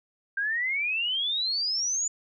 sine exponential sweep, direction up, 1577 to 7040 Hz, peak -25 dBFS, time 0.37-2.08 s, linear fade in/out 5 ms, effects none

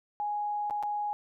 sine tone with dropouts, 830.6 Hz, G#5, in tune, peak -29 dBFS, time 0.2-1.13 s, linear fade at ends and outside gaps 0 ms, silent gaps 0.699-0.708 / 0.827-0.834 s, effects none

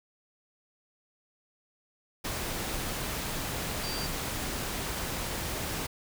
sine tone in noise, 4677 Hz, D8, 8 cents flat, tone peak -37 dBFS, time 3.83-4.07 s, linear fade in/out 10 ms, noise pink, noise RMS -34 dBFS, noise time 2.24-5.87 s, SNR -6 dB, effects none

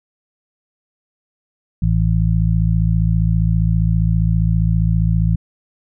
harmonic tone, 55 Hz, A1, in tune, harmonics 1 / 2 / 3, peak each -17 / -17 / -17 dBFS, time 1.82-5.36 s, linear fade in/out 5 ms, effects none

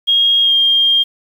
sine tone with pitch glide, 3262 to 3212 Hz, G#7 to G7, -32 to +41 cents, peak -9 dBFS, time 0.07-1.04 s, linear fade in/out 20 ms, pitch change -27 cents, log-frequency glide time 0.42-0.53 s, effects 7-bit

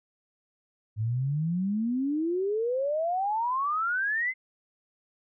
sine exponential sweep, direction up, 104.4 to 2097 Hz, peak -25 dBFS, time 0.96-4.34 s, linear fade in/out 50 ms, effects none

